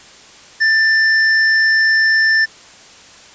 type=tone with tanh clipping; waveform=sine; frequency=1776 Hz; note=A6; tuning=16 cents sharp; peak=-12 dBFS; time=0.6-2.46 s; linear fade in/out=20 ms; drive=13 dB; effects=white hiss -41 dBFS RMS until 3.34 s + resampled to 16000 Hz